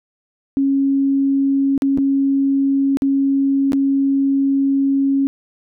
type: tone with dropouts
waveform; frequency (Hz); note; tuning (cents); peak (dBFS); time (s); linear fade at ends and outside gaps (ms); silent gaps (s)
sine; 274.4; C#4; -17; -13; 0.57-5.27; 0; 1.778-1.821 / 1.975-1.984 / 2.971-3.021 / 3.721-3.732
effects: none